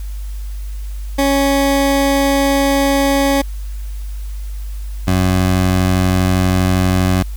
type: tone pair in turn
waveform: 20% pulse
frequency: 277.2 / 92.5 Hz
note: C#4 / F#2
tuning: 0 / 0 cents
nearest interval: octave + perfect fifth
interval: 1900 cents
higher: first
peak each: -7 dBFS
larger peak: neither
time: 1.18-3.42 / 5.07-7.23 s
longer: first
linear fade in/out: 10 ms
effects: added 50 Hz sine -22 dBFS peak until 7.36 s + white hiss -44 dBFS RMS until 7.36 s